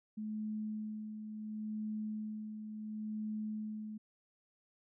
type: tone with tremolo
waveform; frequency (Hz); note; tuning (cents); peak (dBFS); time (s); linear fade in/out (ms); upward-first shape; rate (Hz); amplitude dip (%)
sine; 214.6; A3; -43; -36; 0.17-3.98; 10; sine; 0.71; 50
effects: none